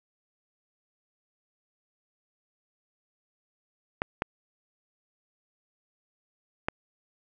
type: clicks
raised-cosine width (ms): 0.5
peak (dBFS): -11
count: 3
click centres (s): 4.019 / 4.221 / 6.685
effects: none